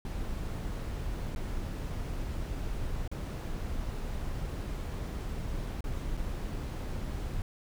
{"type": "noise with dropouts", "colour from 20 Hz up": "brown", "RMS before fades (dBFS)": -35, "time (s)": [0.05, 7.42], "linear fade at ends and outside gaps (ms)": 1, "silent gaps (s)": [[1.349, 1.36], [3.077, 3.115], [5.807, 5.841], [6.17, 6.174]], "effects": []}